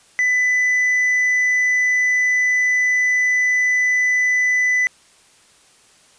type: tone with tanh clipping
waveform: sine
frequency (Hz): 1997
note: B6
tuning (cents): +19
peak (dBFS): -15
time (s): 0.19-4.87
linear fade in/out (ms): 0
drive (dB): 3
effects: white hiss -52 dBFS RMS until 6.18 s + resampled to 22050 Hz